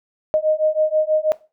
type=beating tone pair; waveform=sine; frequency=617 / 623.2 Hz; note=D#5 / D#5; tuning=-15 / +3 cents; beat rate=6.2 Hz; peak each=-18 dBFS; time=0.34-1.32 s; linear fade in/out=0 ms; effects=noise-tail reverb RT60 0.3 s tail -18 dB re dry